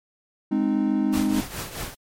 triangle chord, Ab major, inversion none, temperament equal with one note detuned, 207.7 / 261.6 / 308.1 Hz, Ab3 / C4 / Eb4, 0 / 0 / -17 cents, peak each -22 dBFS, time 0.51-1.41 s, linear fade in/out 10 ms
pink noise with tremolo, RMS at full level -30 dBFS, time 1.12-1.95 s, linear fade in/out 20 ms, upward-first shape triangle, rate 4.7 Hz, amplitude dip 75%
effects MP3 64 kbps

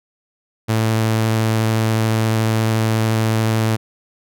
sawtooth tone with vibrato, 111.1 Hz, A2, 17 cents sharp, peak -11 dBFS, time 0.68-3.77 s, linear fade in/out 20 ms, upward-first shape triangle, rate 14 Hz, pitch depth 10 cents each way, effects none

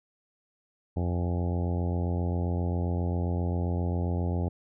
harmonic tone with a mistuned harmonic, 87.5 Hz, F2, 4 cents sharp, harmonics 1 / 2 / 3 / 4 / 5 / 6 / 7 / 8 / 9 / 10, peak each -27 / -33 / -37 / -39 / -41 / -43 / -44 / -45 / -46 / -47 dBFS, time 0.96-4.49 s, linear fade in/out 10 ms, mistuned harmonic 10, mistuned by -64 cents, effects none

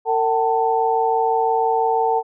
sine tone cluster, 454.3 / 761 / 887 Hz, A#4 / F#5 / A5, -45 / +48 / +14 cents, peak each -20 dBFS, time 0.05-2.23 s, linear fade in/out 50 ms, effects none

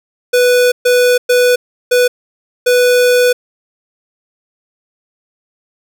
square tone bursts at uneven times, 493.8 Hz, B4, in tune, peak -8 dBFS, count 5, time 0.33-0.72 / 0.85-1.18 / 1.29-1.56 / 1.91-2.08 / 2.66-3.33 s, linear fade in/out 10 ms, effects none

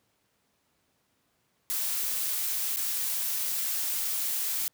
blue noise with dropouts, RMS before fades -30 dBFS, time 1.7-4.68 s, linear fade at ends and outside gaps 0 ms, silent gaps 2.761-2.77 s, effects pink hiss -72 dBFS RMS until 4.73 s + high-pass 100 Hz 12 dB/octave

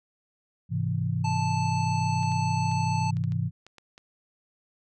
sine chord, Ab augmented, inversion none, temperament equal, 103.83 / 130.81 / 164.81 Hz, Ab2 / C3 / E3, 0 / 0 / 0 cents, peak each -29 dBFS, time 0.69-3.51 s, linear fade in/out 50 ms
harmonic tone, 877 Hz, A5, 6 cents flat, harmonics 1 / 3 / 5 / 7 / 9, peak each -28 / -38 / -42 / -45 / -47 dBFS, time 1.24-3.11 s, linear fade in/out 10 ms
clicks, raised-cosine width 0.2 ms, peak -31 dBFS, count 9, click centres 2.231 / 2.319 / 2.715 / 3.169 / 3.239 / 3.321 / 3.666 / 3.783 / 3.979 s
effects none

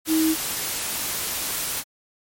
sine tone in noise, 318 Hz, D#4, 38 cents sharp, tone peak -17 dBFS, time 0.07-0.36 s, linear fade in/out 50 ms, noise white, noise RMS -27 dBFS, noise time 0.05-1.84 s, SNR +7 dB, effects MP3 64 kbps

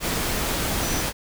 sine tone in noise, 5920 Hz, F#8, in tune, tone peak -32 dBFS, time 0.8-1.05 s, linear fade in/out 50 ms, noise pink, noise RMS -25 dBFS, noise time 0-1.13 s, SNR -10 dB, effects none

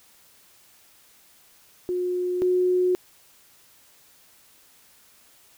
sine tone pair in turn, 360 / 363.6 Hz, F#4 / F#4, -47 / -30 cents, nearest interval unison, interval 17 cents, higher second, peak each -23 / -18 dBFS, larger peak second, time 1.89-2.42 / 2.42-2.95 s, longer neither, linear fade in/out 0 ms, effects white hiss -56 dBFS RMS until 5.57 s

